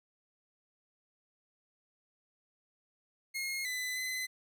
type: tone with pitch steps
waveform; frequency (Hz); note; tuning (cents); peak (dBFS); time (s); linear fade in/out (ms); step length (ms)
sawtooth; 2151 / 2006 / 2028; C7 / B6 / B6; +47 / +26 / +45; -31; 3.34-4.27; 20; 310
effects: none

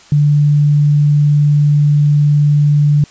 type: tone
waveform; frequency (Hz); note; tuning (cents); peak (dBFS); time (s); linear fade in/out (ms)
sine; 146.83; D3; 0; -7; 0.12-3.04; 2
effects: white hiss -42 dBFS RMS until 3.1 s + resampled to 16000 Hz

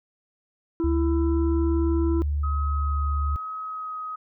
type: harmonic tone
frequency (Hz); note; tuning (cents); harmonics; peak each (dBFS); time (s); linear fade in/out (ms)
332.8; E4; +17; 1 / 3 / 4; -22 / -40 / -43; 0.8-2.22; 0
type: tone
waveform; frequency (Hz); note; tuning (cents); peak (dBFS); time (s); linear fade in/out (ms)
sine; 73; D2; -10; -22; 0.84-3.36; 0
type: tone with vibrato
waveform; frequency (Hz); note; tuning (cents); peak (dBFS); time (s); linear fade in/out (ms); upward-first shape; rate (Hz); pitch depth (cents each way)
sine; 1266; D#6; +30; -30; 2.43-4.16; 10; sine; 1.1; 9
effects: none

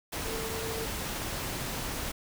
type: tone in noise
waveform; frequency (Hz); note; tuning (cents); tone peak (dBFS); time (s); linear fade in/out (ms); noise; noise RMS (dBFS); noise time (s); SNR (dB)
sine; 448.5; A4; +33; -37; 0.25-0.86; 10; pink; -35; 0.12-2.12; -5
effects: none

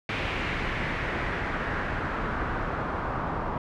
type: noise with low-pass filter sweep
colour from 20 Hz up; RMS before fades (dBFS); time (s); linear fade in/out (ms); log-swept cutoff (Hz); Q
pink; -30; 0.09-3.58; 2; 2500 to 1100; 2.1
effects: none

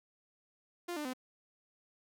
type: tone with pitch steps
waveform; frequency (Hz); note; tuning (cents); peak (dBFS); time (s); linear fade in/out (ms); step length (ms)
sawtooth; 349.2 / 298.8 / 255.6; F4 / D4 / C4; 0 / +30 / -40; -33; 0.88-1.135; 10; 85
effects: none

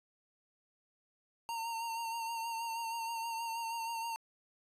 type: tone with vibrato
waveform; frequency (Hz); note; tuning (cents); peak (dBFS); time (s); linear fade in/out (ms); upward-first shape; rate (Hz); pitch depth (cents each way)
square; 917; A#5; -29; -37; 1.49-4.16; 0; sine; 6.3; 29
effects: resampled to 32000 Hz

